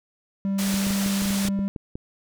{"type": "tone with pitch glide", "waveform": "triangle", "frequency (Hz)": [196, 197.36], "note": ["G3", "G3"], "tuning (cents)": [0, 12], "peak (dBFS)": -20, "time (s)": [0.45, 1.68], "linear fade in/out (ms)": 0, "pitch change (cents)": 12, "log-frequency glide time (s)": [0.75, 0.89]}
{"type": "low-pass noise", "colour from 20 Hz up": "white", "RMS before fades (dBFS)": -31, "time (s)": [0.58, 1.49], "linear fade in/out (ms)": 10, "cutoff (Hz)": 9700, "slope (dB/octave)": 12}
{"type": "clicks", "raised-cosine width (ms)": 3, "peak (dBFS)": -20, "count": 12, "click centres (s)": [0.742, 0.868, 0.906, 1.062, 1.221, 1.257, 1.306, 1.452, 1.486, 1.591, 1.762, 1.955]}
{"effects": []}